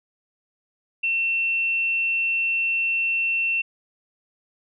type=tone; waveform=sine; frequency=2700 Hz; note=E7; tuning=41 cents sharp; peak=-20 dBFS; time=1.03-3.62 s; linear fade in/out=10 ms; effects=none